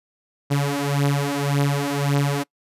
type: beating tone pair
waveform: sawtooth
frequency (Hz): 141 / 142.8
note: C#3 / D3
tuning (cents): +30 / -48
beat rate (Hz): 1.8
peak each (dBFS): -18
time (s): 0.5-2.44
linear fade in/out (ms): 20
effects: noise-tail reverb RT60 0.1 s tail -24 dB re dry + resampled to 32000 Hz